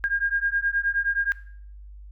sine beating tone pair, 1613 / 1622.5 Hz, G6 / G#6, +49 / -41 cents, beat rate 9.5 Hz, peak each -25 dBFS, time 0.04-1.32 s, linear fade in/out 0 ms, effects noise-tail reverb RT60 0.6 s tail -18 dB re dry + added 50 Hz sine -40 dBFS peak until 2.11 s

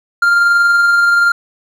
triangle tone with amplitude modulation, 1396.9 Hz, F6, in tune, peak -5 dBFS, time 0.22-1.32 s, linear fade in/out 5 ms, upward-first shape sine, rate 21.1 Hz, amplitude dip 25%, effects none

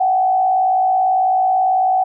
sine tone with frequency modulation, 752 Hz, F#5, 28 cents sharp, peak -12 dBFS, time 0-2.04 s, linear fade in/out 10 ms, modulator 58.2 Hz, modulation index 0.49, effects none

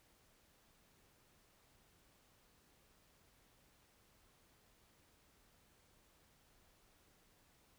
silence, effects pink hiss -71 dBFS RMS until 7.78 s

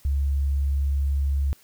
sine tone, 69.7 Hz, C#2, 10 cents sharp, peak -20 dBFS, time 0.05-1.53 s, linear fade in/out 0 ms, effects white hiss -56 dBFS RMS until 1.63 s

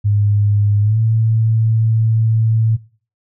sine tone with pitch glide, 103.1 to 111.78 Hz, G#2 to A2, -12 to +28 cents, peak -11 dBFS, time 0.04-2.77 s, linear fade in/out 20 ms, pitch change +140 cents, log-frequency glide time 0.81-0.99 s, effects noise-tail reverb RT60 0.4 s tail -20 dB re dry

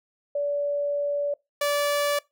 sine / sawtooth tone pair in turn, 576 / 579.1 Hz, D5 / D5, -34 / -24 cents, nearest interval unison, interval 10 cents, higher second, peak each -23 / -18 dBFS, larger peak second, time 0.35-1.34 / 1.61-2.19 s, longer first, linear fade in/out 5 ms, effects noise-tail reverb RT60 0.2 s tail -22 dB re dry

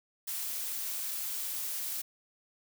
blue noise, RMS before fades -36 dBFS, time 0.27-2.02 s, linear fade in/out 10 ms, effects none

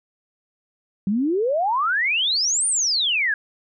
sine exponential two-way sweep, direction up then down, 187.5 to 9397 to 1605 Hz, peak -18 dBFS, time 1.07-3.34 s, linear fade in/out 2 ms, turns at 2.67 s, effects none

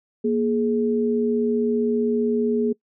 sine tone pair together, 236 / 420.5 Hz, A#3 / G#4, +22 / +22 cents, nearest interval minor seventh, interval 1000 cents, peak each -21 dBFS, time 0.24-2.73 s, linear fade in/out 10 ms, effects noise-tail reverb RT60 0.1 s tail -23 dB re dry

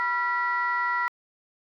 sine tone cluster, 976 / 1371 / 1946 Hz, B5 / F6 / B6, -21 / -32 / -26 cents, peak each -27 dBFS, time 0-1.08 s, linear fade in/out 0 ms, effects tanh soft clip ceiling -16 dBFS

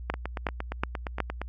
two click trains, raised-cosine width 0.5 ms, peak -17 / -11 dBFS, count 12 / 4, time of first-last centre 0.14-1.416 / 0.1-1.203 s, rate 8.62 / 2.72 Hz, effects added 60 Hz sine -36 dBFS peak until 1.48 s

